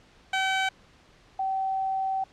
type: tone pair in turn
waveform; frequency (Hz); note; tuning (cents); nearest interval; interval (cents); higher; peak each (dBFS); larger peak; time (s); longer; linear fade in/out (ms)
15% pulse / sine; 765 / 768.3; G5 / G5; -42 / -35; unison; 7; second; -17 / -25; first; 0.33-0.69 / 1.39-2.24; second; 5
effects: pink hiss -57 dBFS RMS until 2.32 s + low-pass 5000 Hz 12 dB/octave